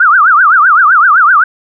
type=tone with vibrato; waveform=sine; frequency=1355 Hz; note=E6; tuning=47 cents sharp; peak=-3 dBFS; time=0-1.44 s; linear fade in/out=5 ms; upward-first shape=triangle; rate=7.8 Hz; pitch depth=300 cents each way; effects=none